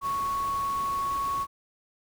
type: tone in noise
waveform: sine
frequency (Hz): 1109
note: C#6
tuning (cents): 0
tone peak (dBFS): -26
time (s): 0.01-1.47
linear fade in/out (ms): 50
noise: pink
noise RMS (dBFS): -42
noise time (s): 0.01-1.47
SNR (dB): +13
effects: none